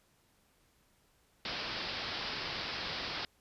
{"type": "low-pass noise", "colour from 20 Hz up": "white", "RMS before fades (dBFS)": -39, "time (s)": [1.45, 3.25], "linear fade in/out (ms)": 2, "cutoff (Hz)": 5200, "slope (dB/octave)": 96, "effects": ["pink hiss -70 dBFS RMS until 3.4 s", "resampled to 32000 Hz"]}